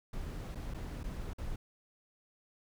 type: noise with dropouts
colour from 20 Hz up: brown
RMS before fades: -40 dBFS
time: 0.13-1.56 s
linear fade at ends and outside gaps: 5 ms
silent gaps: 0.549-0.554 / 0.739-0.744 / 1.033-1.039 / 1.334-1.382 s
effects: none